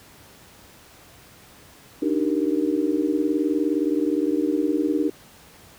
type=chord; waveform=sine; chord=Eb major seventh; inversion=third; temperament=just; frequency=291.7 / 311.1 / 388.9 / 466.7 Hz; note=D4 / Eb4 / G4 / Bb4; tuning=-12 / 0 / -14 / +2 cents; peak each=-24 / -23 / -27 / -29 dBFS; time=2.02-5.1 s; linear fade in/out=5 ms; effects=pink hiss -49 dBFS RMS until 5.78 s + high-pass 60 Hz 12 dB/octave